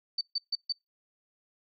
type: tone bursts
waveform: sine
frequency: 4571 Hz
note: D8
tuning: 48 cents flat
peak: -27 dBFS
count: 4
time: 0.18-0.724 s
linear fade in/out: 5 ms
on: 31 ms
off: 140 ms
effects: noise-tail reverb RT60 0.2 s tail -26 dB re dry